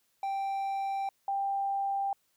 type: tone pair in turn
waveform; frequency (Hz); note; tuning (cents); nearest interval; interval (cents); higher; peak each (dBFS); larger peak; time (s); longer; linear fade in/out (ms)
triangle / sine; 784 / 790.4; G5 / G5; 0 / +14; unison; 14; second; -28; neither; 0.23-1.09 / 1.28-2.13; first; 2
effects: white hiss -73 dBFS RMS until 2.36 s